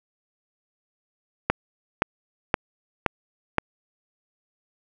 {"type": "click train", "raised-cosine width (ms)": 0.5, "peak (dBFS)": -3, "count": 5, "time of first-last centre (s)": [1.5, 3.583], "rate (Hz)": 1.92, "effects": []}